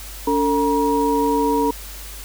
sine tone cluster, 283.8 / 449.2 / 953 Hz, C#4 / A4 / A#5, +41 / +36 / +38 cents, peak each -20 dBFS, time 0.27-1.71 s, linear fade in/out 5 ms, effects added 50 Hz sine -35 dBFS peak until 2.24 s + white hiss -37 dBFS RMS until 2.24 s

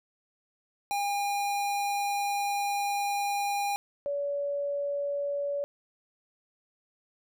square / sine tone pair in turn, 809 / 569.7 Hz, G#5 / C#5, -46 / +47 cents, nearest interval tritone, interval 607 cents, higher first, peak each -28 dBFS, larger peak neither, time 0.91-3.76 / 4.06-5.64 s, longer first, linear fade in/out 0 ms, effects none

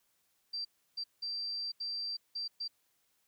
sine tone bursts at uneven times, 4699 Hz, D8, in tune, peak -35 dBFS, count 6, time 0.53-0.65 / 0.97-1.04 / 1.22-1.72 / 1.8-2.17 / 2.35-2.48 / 2.6-2.68 s, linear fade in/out 10 ms, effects white hiss -75 dBFS RMS until 3.27 s

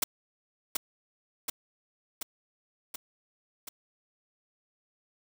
white noise with echo, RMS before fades -26 dBFS, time 0.02-0.04 s, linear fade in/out 5 ms, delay 730 ms, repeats 5, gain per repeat -3 dB, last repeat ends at 3.69 s, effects none

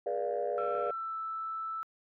sine chord, G# diminished seventh, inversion none, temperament equal with one note detuned, 415.3 / 483.2 / 587.3 / 698.5 Hz, G#4 / B4 / D5 / F5, 0 / -38 / 0 / 0 cents, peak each -36 / -34 / -34 / -36 dBFS, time 0.06-0.91 s, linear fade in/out 5 ms
sine tone with pitch glide, 1341 to 1318.7 Hz, E6 to E6, +29 to 0 cents, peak -34 dBFS, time 0.58-1.83 s, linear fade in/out 0 ms, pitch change -29 cents, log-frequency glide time 0.89-1.17 s
effects tanh soft clip ceiling -23 dBFS

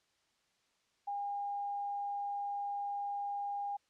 sine tone, 809 Hz, G#5, 46 cents flat, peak -35 dBFS, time 1.07-3.77 s, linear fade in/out 10 ms, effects white hiss -75 dBFS RMS until 3.89 s + low-pass 6000 Hz 12 dB/octave

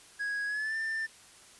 triangle tone with pitch glide, 1657 to 1786.2 Hz, G#6 to A6, -4 to +26 cents, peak -29 dBFS, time 0.19-1.07 s, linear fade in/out 20 ms, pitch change +130 cents, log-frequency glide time 0.46-0.76 s, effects white hiss -55 dBFS RMS until 1.59 s + resampled to 24000 Hz

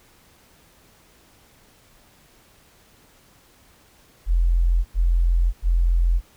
sine tone bursts, 42.9 Hz, F1, 30 cents flat, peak -15 dBFS, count 3, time 4.26-6.212 s, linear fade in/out 50 ms, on 590 ms, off 91 ms, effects pink hiss -55 dBFS RMS until 6.36 s

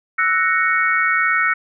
sine chord, F# dominant seventh, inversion third, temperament equal, 1318.5 / 1480 / 1864.7 / 2217 Hz, E6 / F#6 / A#6 / C#7, 0 / 0 / 0 / 0 cents, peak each -20 dBFS, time 0.18-1.54 s, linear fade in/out 10 ms, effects none

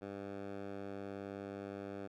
10% pulse tone with band-pass filter, 99.4 Hz, G2, 25 cents sharp, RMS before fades -45 dBFS, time 0.01-2.08 s, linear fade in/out 20 ms, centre 470 Hz, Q 0.51, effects none

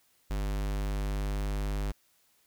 square tone, 50.1 Hz, G1, 38 cents sharp, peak -30 dBFS, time 0.3-1.92 s, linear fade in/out 10 ms, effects white hiss -68 dBFS RMS until 2.46 s

